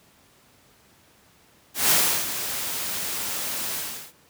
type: noise with ADSR envelope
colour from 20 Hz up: white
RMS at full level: -18 dBFS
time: 1.74-4.13 s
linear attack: 160 ms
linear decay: 350 ms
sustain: -11 dB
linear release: 380 ms
effects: pink hiss -57 dBFS RMS until 4.29 s + high-pass 80 Hz 12 dB/octave